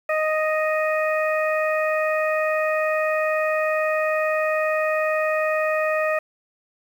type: harmonic tone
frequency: 622.3 Hz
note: D#5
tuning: in tune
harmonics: 1 / 2 / 3 / 4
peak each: -21 / -27 / -27 / -30 dBFS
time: 0.09-6.19 s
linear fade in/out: 5 ms
effects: 8-bit